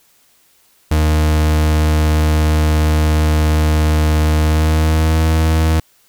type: tone with pitch glide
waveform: 40% pulse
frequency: 77.1 to 79.77 Hz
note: D#2 to D#2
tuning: -15 to +44 cents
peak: -10 dBFS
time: 0.91-5.8 s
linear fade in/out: 5 ms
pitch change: +59 cents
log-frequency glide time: 4.37-5.21 s
effects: white hiss -54 dBFS RMS until 6.08 s